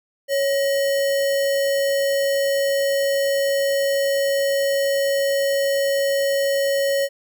sine tone with sample-and-hold, 554.4 Hz, C#5, in tune, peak -17 dBFS, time 0.28-7.09 s, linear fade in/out 50 ms, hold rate 2450 Hz, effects none

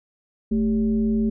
sine tone with frequency modulation, 220 Hz, A3, in tune, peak -18 dBFS, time 0.51-1.3 s, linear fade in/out 10 ms, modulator 173 Hz, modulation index 0.57, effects none

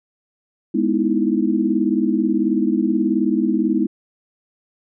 sine chord, E major seventh, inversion first, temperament equal, 207.7 / 246.9 / 311.1 / 329.6 Hz, G#3 / B3 / D#4 / E4, 0 / 0 / 0 / 0 cents, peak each -21 dBFS, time 0.74-3.87 s, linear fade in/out 10 ms, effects none

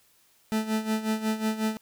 40% pulse tone with tremolo, 218.5 Hz, A3, 12 cents flat, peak -22 dBFS, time 0.52-1.77 s, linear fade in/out 0 ms, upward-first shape sine, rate 5.5 Hz, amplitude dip 75%, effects white hiss -63 dBFS RMS until 1.81 s

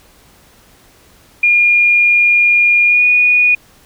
sine tone with pitch glide, 2420 to 2459 Hz, D#7 to D#7, -49 to -21 cents, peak -7 dBFS, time 1.43-3.55 s, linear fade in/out 5 ms, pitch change +28 cents, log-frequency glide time 2.86-3.04 s, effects pink hiss -47 dBFS RMS until 3.85 s

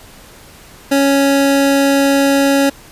25% pulse tone, 277.2 Hz, C#4, in tune, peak -6 dBFS, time 0.91-2.7 s, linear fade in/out 10 ms, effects pink hiss -40 dBFS RMS until 2.91 s + resampled to 32000 Hz

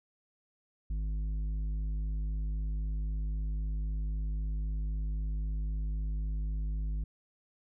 sine tone with tanh clipping, 51.91 Hz, G#1, in tune, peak -32 dBFS, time 0.9-7.04 s, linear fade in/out 5 ms, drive 8 dB, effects none

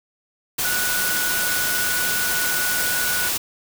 sine tone in noise, 1471 Hz, F#6, 11 cents flat, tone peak -24 dBFS, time 0.64-3.29 s, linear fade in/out 10 ms, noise white, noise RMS -23 dBFS, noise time 0.58-3.38 s, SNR -4 dB, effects none

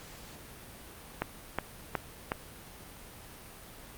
click train, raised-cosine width 0.5 ms, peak -14 dBFS, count 4, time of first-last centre 1.22-2.319 s, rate 2.73 Hz, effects pink hiss -49 dBFS RMS until 3.97 s + Opus 48 kbps

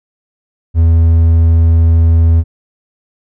triangle tone, 82.41 Hz, E2, in tune, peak -3 dBFS, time 0.74-2.44 s, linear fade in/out 50 ms, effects none

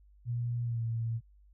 sine tone with pitch glide, 119.6 to 114.6 Hz, A#2 to A#2, +45 to -29 cents, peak -30 dBFS, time 0.25-1.21 s, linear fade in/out 50 ms, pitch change -74 cents, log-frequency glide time 0.63-0.82 s, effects added 50 Hz sine -57 dBFS peak until 1.53 s

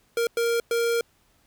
square tone bursts at uneven times, 466.8 Hz, A#4, 2 cents sharp, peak -22 dBFS, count 3, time 0.17-0.27 / 0.37-0.6 / 0.71-1.01 s, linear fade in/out 2 ms, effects pink hiss -64 dBFS RMS until 1.46 s

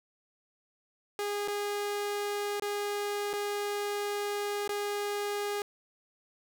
sawtooth tone with dropouts, 410 Hz, G#4, 22 cents flat, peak -27 dBFS, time 1.19-5.62 s, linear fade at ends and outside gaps 1 ms, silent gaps 1.477-1.482 / 2.598-2.622 / 3.331-3.336 / 4.677-4.692 s, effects none

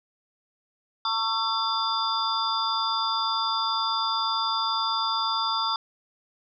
sine tone cluster, 902 / 1111 / 1340 / 3546 / 4841 Hz, A5 / C#6 / E6 / A7 / D#8, +43 / +4 / +28 / +13 / -48 cents, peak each -30 dBFS, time 1.05-5.76 s, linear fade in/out 2 ms, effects none

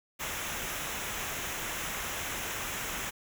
pink noise with comb filter, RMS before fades -36 dBFS, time 0.19-3.11 s, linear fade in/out 20 ms, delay 0.22 ms, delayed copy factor -0.6, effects none

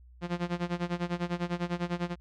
sawtooth tone with tremolo, 174.61 Hz, F3, in tune, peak -23 dBFS, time 0.21-2.16 s, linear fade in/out 50 ms, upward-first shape sine, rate 10 Hz, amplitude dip 90%, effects added 61 Hz sine -51 dBFS peak until 2.2 s + low-pass 4000 Hz 12 dB/octave

